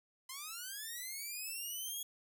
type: linear sweep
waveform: 5% pulse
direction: up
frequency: 1016 to 3346 Hz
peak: -32 dBFS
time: 0.29-2.03 s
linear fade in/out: 5 ms
effects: none